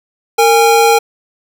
square tone pair together, 459.1 / 818 Hz, A#4 / G#5, -26 / -26 cents, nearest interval minor seventh, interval 1000 cents, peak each -10 dBFS, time 0.38-0.99 s, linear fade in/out 10 ms, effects none

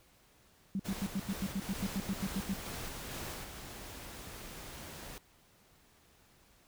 sine tone bursts, 194.4 Hz, G3, 14 cents flat, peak -31 dBFS, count 14, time 0.75-2.537 s, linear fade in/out 2 ms, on 45 ms, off 89 ms
pink noise with tremolo, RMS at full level -43 dBFS, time 0.84-3.45 s, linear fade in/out 20 ms, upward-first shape square, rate 2.2 Hz, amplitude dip 30%
pink noise, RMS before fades -47 dBFS, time 1.62-5.18 s, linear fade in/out 0 ms
effects pink hiss -65 dBFS RMS until 6.67 s

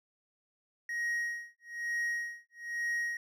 triangle tone with tremolo, 1885 Hz, A#6, 19 cents sharp, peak -28 dBFS, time 0.89-3.17 s, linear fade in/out 2 ms, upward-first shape sine, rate 1.1 Hz, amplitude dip 100%, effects none

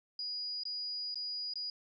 sine tone with dropouts, 4900 Hz, D#8, 27 cents flat, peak -36 dBFS, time 0.19-1.7 s, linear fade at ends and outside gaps 2 ms, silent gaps 0.635-0.653 / 1.144-1.156 / 1.537-1.556 s, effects none

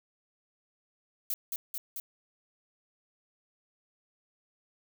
violet noise with echo, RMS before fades -32 dBFS, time 1.3-1.34 s, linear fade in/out 2 ms, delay 220 ms, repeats 3, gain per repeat -2 dB, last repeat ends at 2 s, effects none

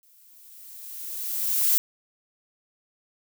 violet noise with exponential growth, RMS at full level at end -19 dBFS, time 0.03-1.78 s, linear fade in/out 0 ms, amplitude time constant 380 ms, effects none

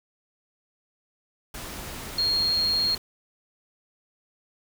sine tone in noise, 4254 Hz, C8, 28 cents sharp, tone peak -21 dBFS, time 2.18-2.95 s, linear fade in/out 5 ms, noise pink, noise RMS -37 dBFS, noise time 1.54-2.98 s, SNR +13 dB, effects none

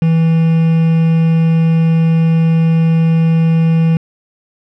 triangle tone with quantisation, 163.3 Hz, E3, 16 cents flat, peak -6 dBFS, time 0.02-3.97 s, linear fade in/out 2 ms, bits 4, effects low-pass 2000 Hz 12 dB/octave

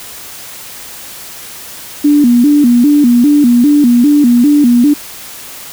sine tone with vibrato, 265.3 Hz, C4, 24 cents sharp, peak -4 dBFS, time 2.04-4.94 s, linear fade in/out 10 ms, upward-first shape square, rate 2.5 Hz, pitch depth 170 cents each way, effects white hiss -29 dBFS RMS until 5.72 s

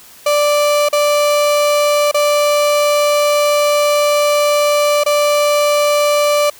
35% pulse tone with dropouts, 587.3 Hz, D5, in tune, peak -9 dBFS, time 0.26-6.5 s, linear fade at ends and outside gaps 5 ms, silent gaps 0.888-0.928 / 2.114-2.143 / 5.037-5.061 s, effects white hiss -41 dBFS RMS until 6.59 s

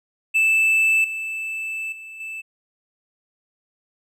triangle tone with level steps, 2637 Hz, E7, in tune, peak -13 / -24 / -34 / -28 dBFS, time 0.34-2.42 s, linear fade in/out 20 ms, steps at 1.04 / 1.92 / 2.2 s, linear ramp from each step 5 ms, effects none

